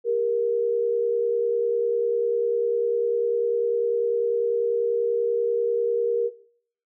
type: tone pair together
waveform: sine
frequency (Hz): 400 / 470.1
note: G4 / A#4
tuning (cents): +35 / +15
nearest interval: minor third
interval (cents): 280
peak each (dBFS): -28 / -20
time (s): 0.04-6.31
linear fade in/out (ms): 50
effects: noise-tail reverb RT60 0.6 s tail -19 dB re dry